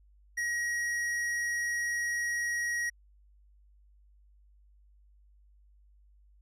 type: tone with hard clipping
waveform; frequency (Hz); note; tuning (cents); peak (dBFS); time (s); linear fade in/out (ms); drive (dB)
sine; 1898; A#6; +31; -31; 0.37-2.9; 10; 10
effects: added 50 Hz sine -58 dBFS peak until 6.41 s